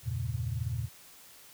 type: chord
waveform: sine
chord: E diminished seventh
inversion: none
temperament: equal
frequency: 82.41 / 98 / 116.54 / 138.59 Hz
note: E2 / G2 / Bb2 / Db3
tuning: 0 / 0 / 0 / 0 cents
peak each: -37 / -39 / -33 / -39 dBFS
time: 0.03-0.89 s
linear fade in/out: 50 ms
effects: white hiss -54 dBFS RMS until 1.53 s